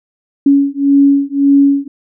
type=beating tone pair; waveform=sine; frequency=278.8 / 280.6 Hz; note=C#4 / C#4; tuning=+10 / +21 cents; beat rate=1.8 Hz; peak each=-10 dBFS; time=0.46-1.88 s; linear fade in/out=5 ms; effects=none